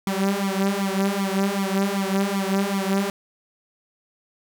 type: tone with flanger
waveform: sawtooth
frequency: 196 Hz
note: G3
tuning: in tune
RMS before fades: -23 dBFS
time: 0.07-3.1 s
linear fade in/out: 2 ms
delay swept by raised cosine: 0.88 to 5.28 ms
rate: 2.6 Hz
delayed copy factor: +0.95
effects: 9-bit